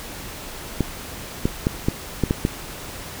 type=clicks; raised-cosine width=3 ms; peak=-5 dBFS; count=7; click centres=0.807 / 1.455 / 1.669 / 1.885 / 2.237 / 2.309 / 2.451 s; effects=pink hiss -35 dBFS RMS until 3.2 s